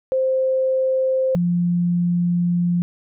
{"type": "tone pair in turn", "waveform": "sine", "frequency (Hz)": [523.3, 174.63], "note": ["C5", "F3"], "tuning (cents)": [0, 0], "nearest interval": "octave + perfect fifth", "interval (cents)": 1900, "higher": "first", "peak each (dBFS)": -16, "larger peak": "neither", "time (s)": [[0.12, 1.35], [1.35, 2.82]], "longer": "second", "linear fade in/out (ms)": 0, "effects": []}